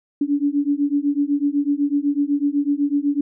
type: beating tone pair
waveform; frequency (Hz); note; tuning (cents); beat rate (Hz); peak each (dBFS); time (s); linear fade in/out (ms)
sine; 282.9 / 290.9; C#4 / D4; +35 / -16; 8; -20; 0.21-3.21; 5
effects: none